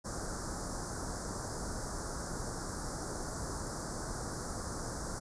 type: band-stop noise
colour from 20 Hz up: pink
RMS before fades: -39 dBFS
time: 0.04-5.2 s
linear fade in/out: 20 ms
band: 1600 to 4900 Hz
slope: 48 dB/octave
effects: resampled to 22050 Hz